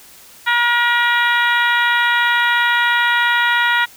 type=harmonic tone; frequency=477 Hz; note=A#4; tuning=40 cents sharp; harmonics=2 / 3 / 4 / 5 / 6 / 7 / 8; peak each=-19 / -17 / -17 / -25 / -28 / -26 / -27 dBFS; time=0.46-3.86 s; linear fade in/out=20 ms; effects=white hiss -43 dBFS RMS until 3.96 s